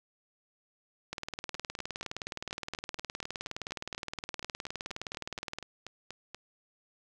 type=two click trains; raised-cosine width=0.2 ms; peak=-19 / -24 dBFS; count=87 / 21; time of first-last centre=1.13-5.586 / 1.55-6.346 s; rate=19.3 / 4.17 Hz; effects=none